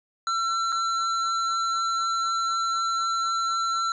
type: tone with dropouts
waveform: square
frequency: 1348 Hz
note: E6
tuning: 38 cents sharp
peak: -24 dBFS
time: 0.27-3.92 s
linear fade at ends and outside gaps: 1 ms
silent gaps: 0.721-0.725 s
effects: resampled to 16000 Hz + 11-bit